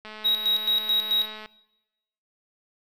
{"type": "click train", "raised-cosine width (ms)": 0.3, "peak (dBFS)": -25, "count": 304, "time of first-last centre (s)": [0.05, 1.459], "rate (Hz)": 215}
{"type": "tone with tremolo", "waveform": "triangle", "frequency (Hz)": 3817, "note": "A#7", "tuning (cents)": 40, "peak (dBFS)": -17, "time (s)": [0.24, 1.27], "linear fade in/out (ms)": 20, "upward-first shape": "square", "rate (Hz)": 4.6, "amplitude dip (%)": 60}
{"effects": ["noise-tail reverb RT60 1.0 s tail -21 dB re dry"]}